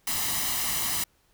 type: noise with comb filter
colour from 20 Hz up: white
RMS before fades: -28 dBFS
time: 0.07-1.04 s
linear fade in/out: 5 ms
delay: 1 ms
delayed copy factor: +0.65
effects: pink hiss -66 dBFS RMS until 1.33 s